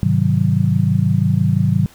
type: chord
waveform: sine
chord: Ab dominant seventh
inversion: none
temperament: just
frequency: 103.83 / 129.78 / 155.74 / 186.89 Hz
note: Ab2 / C3 / Eb3 / Gb3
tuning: 0 / -14 / +2 / +18 cents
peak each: -18 dBFS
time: 0.03-1.86 s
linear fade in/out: 0 ms
effects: pink hiss -46 dBFS RMS until 1.94 s